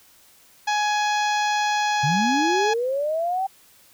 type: harmonic tone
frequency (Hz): 837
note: G#5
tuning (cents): +13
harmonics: 1 / 2 / 3 / 4 / 5 / 6 / 7 / 8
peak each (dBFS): -21 / -27 / -31 / -33 / -35 / -37 / -38 / -39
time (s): 0.67-2.74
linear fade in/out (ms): 10
type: linear sweep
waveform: sine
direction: up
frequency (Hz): 130.81 to 784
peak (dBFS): -21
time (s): 2.03-3.47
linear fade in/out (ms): 10
effects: white hiss -54 dBFS RMS until 3.93 s